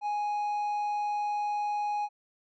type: tone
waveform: triangle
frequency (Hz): 830.6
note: G#5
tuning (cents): 0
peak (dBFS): -26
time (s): 0.01-2.09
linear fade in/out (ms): 50
effects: resampled to 16000 Hz